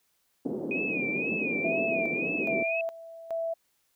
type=band-pass noise; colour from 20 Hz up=pink; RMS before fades=-33 dBFS; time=0.45-2.63 s; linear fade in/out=5 ms; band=210 to 480 Hz; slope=24 dB/octave
type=tone with vibrato; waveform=sine; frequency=2474 Hz; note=D#7; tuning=10 cents flat; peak=-29 dBFS; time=0.71-2.81 s; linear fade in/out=2 ms; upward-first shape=sine; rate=2 Hz; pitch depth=98 cents each way
type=tone with tremolo; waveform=sine; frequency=661 Hz; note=E5; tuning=5 cents sharp; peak=-28 dBFS; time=1.64-3.54 s; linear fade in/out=10 ms; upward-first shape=square; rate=1.2 Hz; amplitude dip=80%
effects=white hiss -72 dBFS RMS until 3.95 s